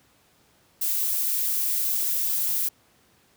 violet noise, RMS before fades -25 dBFS, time 0.81-2.69 s, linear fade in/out 10 ms, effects pink hiss -61 dBFS RMS until 3.36 s + high-pass 80 Hz 12 dB/octave

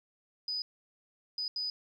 sine tone bursts at uneven times, 4978 Hz, D#8, in tune, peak -32 dBFS, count 3, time 0.48-0.62 / 1.38-1.48 / 1.56-1.7 s, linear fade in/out 2 ms, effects 11-bit

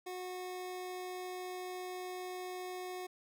25% pulse tone, 365.5 Hz, F#4, 21 cents flat, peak -37 dBFS, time 0.06-3.07 s, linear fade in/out 10 ms, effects none

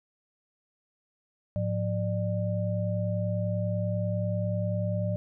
sine tone cluster, 107 / 177.2 / 596 Hz, A2 / F3 / D5, -48 / +25 / +25 cents, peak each -28 / -32 / -33 dBFS, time 1.56-5.16 s, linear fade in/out 0 ms, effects none

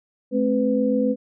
sine tone cluster, 216.6 / 264.1 / 500 Hz, A3 / C4 / B4, -27 / +16 / +21 cents, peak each -22 dBFS, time 0.31-1.16 s, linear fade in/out 50 ms, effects none

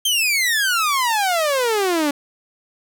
sawtooth exponential sweep, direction down, 3200 to 280 Hz, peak -13 dBFS, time 0.05-2.11 s, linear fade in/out 5 ms, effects none

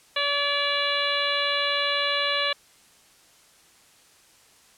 harmonic tone with a mistuned harmonic, 572 Hz, D5, 46 cents flat, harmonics 1 / 2 / 3 / 4 / 5 / 6 / 7, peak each -30 / -30 / -30 / -30 / -30 / -30 / -30 dBFS, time 0.16-2.53 s, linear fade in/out 5 ms, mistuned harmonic 4, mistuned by +24 cents, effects white hiss -56 dBFS RMS until 4.77 s + low-pass 10000 Hz 12 dB/octave

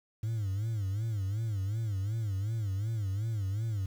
sine tone with vibrato, 104.4 Hz, G#2, 10 cents sharp, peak -27 dBFS, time 0.23-3.86 s, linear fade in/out 5 ms, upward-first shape sine, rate 2.7 Hz, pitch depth 160 cents each way, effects tanh soft clip ceiling -29 dBFS + 9-bit

